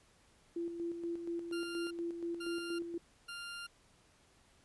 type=tone with tremolo; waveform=sine; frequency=340 Hz; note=F4; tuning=46 cents flat; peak=-35 dBFS; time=0.56-2.98 s; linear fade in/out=5 ms; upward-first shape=square; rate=4.2 Hz; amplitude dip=50%
type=tone bursts; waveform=20% pulse; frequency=1396.9 Hz; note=F6; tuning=in tune; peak=-38 dBFS; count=3; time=1.52-3.67 s; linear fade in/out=10 ms; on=390 ms; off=490 ms
effects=pink hiss -67 dBFS RMS until 4.64 s + resampled to 24000 Hz